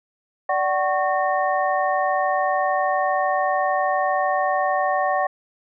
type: tone cluster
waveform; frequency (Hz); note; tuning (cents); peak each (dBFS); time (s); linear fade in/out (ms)
sine; 586 / 753 / 1102 / 1830; D5 / F#5 / C#6 / A#6; -4 / +30 / -11 / -32; -24 / -21 / -25 / -28; 0.49-5.27; 5
effects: none